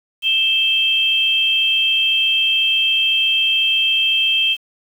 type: tone pair together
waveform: sine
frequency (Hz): 2637 / 3167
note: E7 / G7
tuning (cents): 0 / +17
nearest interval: minor third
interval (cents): 317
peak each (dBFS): -18 / -15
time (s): 0.22-4.57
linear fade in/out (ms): 50
effects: 7-bit